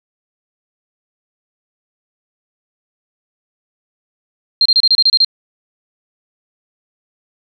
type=tone bursts; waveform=sine; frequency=4186 Hz; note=C8; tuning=in tune; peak=-7 dBFS; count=9; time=4.61-5.247 s; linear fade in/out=2 ms; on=45 ms; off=29 ms; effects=none